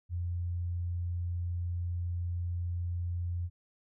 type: tone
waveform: sine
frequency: 87.31 Hz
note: F2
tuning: in tune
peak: -31 dBFS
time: 0.09-3.5 s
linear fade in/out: 50 ms
effects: none